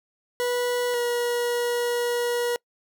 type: tone pair in turn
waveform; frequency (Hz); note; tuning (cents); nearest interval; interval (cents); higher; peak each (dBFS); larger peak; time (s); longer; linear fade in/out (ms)
40% pulse; 488.8 / 480.7; B4 / B4; -18 / -47; unison; 29; first; -22; neither; 0.4-0.94 / 0.94-2.56; second; 0
effects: noise-tail reverb RT60 0.1 s tail -26 dB re dry